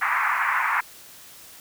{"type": "band-pass noise", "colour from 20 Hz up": "pink", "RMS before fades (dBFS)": -23, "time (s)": [0.01, 0.81], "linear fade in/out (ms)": 10, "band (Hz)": [900, 2200], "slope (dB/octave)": 48, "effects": ["white hiss -46 dBFS RMS until 1.6 s"]}